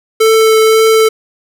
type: tone with vibrato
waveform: square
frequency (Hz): 441.5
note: A4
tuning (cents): +6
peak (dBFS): -6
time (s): 0.2-1.09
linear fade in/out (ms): 10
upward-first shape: triangle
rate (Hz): 1.9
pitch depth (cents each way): 10
effects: none